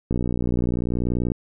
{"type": "click train", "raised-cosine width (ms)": 3, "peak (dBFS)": -11, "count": 74, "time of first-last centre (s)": [0.11, 1.319], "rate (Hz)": 60.4, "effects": []}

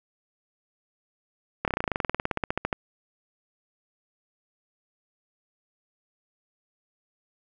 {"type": "slowing click train", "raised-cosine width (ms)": 0.5, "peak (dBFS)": -10, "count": 23, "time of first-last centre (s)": [1.65, 2.728], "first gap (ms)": 28, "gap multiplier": 1.05, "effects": []}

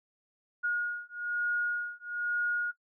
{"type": "beating tone pair", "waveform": "sine", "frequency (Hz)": [1437, 1438.1], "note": ["F6", "F#6"], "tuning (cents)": [49, -50], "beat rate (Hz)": 1.1, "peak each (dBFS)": [-32, -32], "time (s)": [0.63, 2.72], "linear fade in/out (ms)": 20, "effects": ["noise-tail reverb RT60 0.1 s tail -20 dB re dry"]}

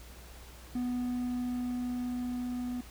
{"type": "tone with level ramp", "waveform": "triangle", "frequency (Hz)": 246.9, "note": "B3", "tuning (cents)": 0, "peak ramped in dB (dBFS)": [-28, -31], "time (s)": [0.75, 2.81], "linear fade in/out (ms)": 5, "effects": ["added 60 Hz sine -49 dBFS peak until 2.9 s", "pink hiss -53 dBFS RMS until 2.9 s"]}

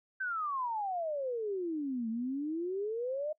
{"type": "exponential two-way sweep", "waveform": "sine", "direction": "down then up", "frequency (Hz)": [1568, 220, 625], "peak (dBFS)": -32, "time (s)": [0.2, 3.33], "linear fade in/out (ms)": 10, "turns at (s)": 2.09, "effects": ["noise-tail reverb RT60 0.1 s tail -22 dB re dry"]}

